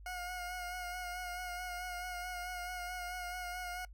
20% pulse tone with vibrato, 720 Hz, F#5, 47 cents flat, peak -35 dBFS, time 0.06-3.85 s, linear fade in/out 2 ms, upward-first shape sine, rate 4.6 Hz, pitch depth 27 cents each way, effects noise-tail reverb RT60 0.1 s tail -23 dB re dry + added 50 Hz sine -50 dBFS peak until 3.93 s

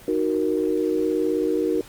sine chord, D# minor, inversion none, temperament equal, 311.1 / 370 / 466.2 Hz, D#4 / F#4 / A#4, 0 / 0 / 0 cents, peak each -24 dBFS, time 0.08-1.81 s, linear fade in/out 2 ms, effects pink hiss -46 dBFS RMS until 1.88 s + Opus 24 kbps

